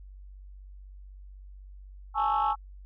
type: chord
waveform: sine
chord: A major seventh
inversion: third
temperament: equal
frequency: 830.6 / 880 / 1108.7 / 1318.5 Hz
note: G#5 / A5 / C#6 / E6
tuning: 0 / 0 / 0 / 0 cents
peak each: -26 / -28 / -29 / -29 dBFS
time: 2.14-2.56 s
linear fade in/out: 50 ms
effects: tanh soft clip ceiling -18 dBFS + added 48 Hz sine -44 dBFS peak until 2.85 s